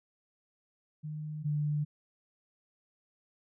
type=tone pair in turn; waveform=sine; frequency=152.6 / 148.68 Hz; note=D#3 / D3; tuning=-33 / +22 cents; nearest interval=unison; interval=45 cents; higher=first; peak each=-36 / -28 dBFS; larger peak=second; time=1.03-1.44 / 1.44-1.85 s; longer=neither; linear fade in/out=20 ms; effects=none